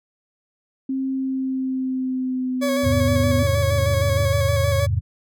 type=tone with pitch glide; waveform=sine; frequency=265.8 to 249.4 Hz; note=C4 to B3; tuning=+27 to +17 cents; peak=-21 dBFS; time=0.89-3.43 s; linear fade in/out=5 ms; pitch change=-110 cents; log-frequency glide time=1.1-3.29 s
type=tone with vibrato; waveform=40% pulse; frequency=559 Hz; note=C#5; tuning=14 cents sharp; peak=-20 dBFS; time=2.61-4.87 s; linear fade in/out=20 ms; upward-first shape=square; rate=6.4 Hz; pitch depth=26 cents each way
type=chord; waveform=sine; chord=E augmented; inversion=none; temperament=equal with one note detuned; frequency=82.88 / 103.83 / 130.81 Hz; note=E2 / G#2 / B#2; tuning=+10 / 0 / 0 cents; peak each=-22 / -21 / -26 dBFS; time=2.83-5.01 s; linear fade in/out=20 ms
type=band-pass noise; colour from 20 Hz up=pink; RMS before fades=-39 dBFS; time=3.12-4.27 s; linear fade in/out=5 ms; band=120 to 340 Hz; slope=48 dB/octave
effects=none